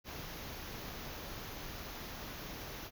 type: band-stop noise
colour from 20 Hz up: pink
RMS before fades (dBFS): -45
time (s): 0.04-2.91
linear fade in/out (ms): 50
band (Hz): 6700 to 11000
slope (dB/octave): 96
effects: none